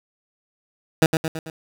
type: tone with echo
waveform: 15% pulse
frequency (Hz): 160.2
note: E3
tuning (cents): -49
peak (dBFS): -6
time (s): 1.02-1.06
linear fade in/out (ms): 2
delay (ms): 110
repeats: 4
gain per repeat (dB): -5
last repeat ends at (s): 1.5
effects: none